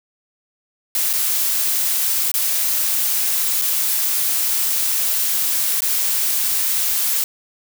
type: noise with dropouts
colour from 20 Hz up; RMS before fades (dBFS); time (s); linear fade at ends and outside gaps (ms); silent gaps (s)
blue; -19; 0.95-7.24; 1; 1.13-1.135 / 2.316-2.34 / 3.615-3.62 / 5.806-5.82
effects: none